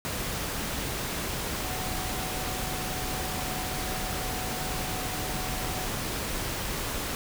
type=tone in noise; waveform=sine; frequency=743 Hz; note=F#5; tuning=7 cents sharp; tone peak=-39 dBFS; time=1.64-5.86 s; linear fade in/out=0 ms; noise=pink; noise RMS=-32 dBFS; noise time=0.05-7.15 s; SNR=-10 dB; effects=none